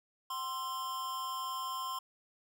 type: tone with amplitude modulation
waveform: square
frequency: 1046.5 Hz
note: C6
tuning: in tune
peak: -34 dBFS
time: 0.3-1.99 s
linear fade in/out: 5 ms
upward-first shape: sine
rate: 288 Hz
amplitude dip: 55%
effects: none